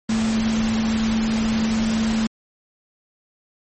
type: tone in noise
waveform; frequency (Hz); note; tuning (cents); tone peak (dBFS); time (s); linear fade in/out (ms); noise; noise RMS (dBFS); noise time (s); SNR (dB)
sine; 222; A3; +16; -18; 0.09-2.27; 5; pink; -28; 0.09-2.27; +7
effects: MP3 32 kbps